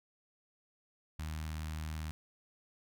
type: tone with notch filter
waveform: sawtooth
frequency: 78 Hz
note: D#2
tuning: 5 cents sharp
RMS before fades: -40 dBFS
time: 1.19-2.11 s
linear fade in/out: 0 ms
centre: 450 Hz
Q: 0.51
effects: none